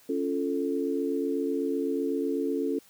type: chord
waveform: sine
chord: Db augmented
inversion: none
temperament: equal with one note detuned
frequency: 277.2 / 345.2 / 440 Hz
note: Db4 / F4 / A4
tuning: 0 / -20 / 0 cents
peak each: -29 / -32 / -30 dBFS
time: 0.09-2.79 s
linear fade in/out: 5 ms
effects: white hiss -58 dBFS RMS until 2.89 s + high-pass 60 Hz 12 dB/octave